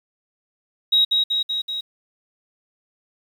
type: tone with echo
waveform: sine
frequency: 3809 Hz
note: A#7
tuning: 37 cents sharp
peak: -12 dBFS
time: 0.92-1.05 s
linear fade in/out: 10 ms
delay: 190 ms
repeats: 4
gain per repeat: -3 dB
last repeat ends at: 1.81 s
effects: tanh soft clip ceiling -8 dBFS + 8-bit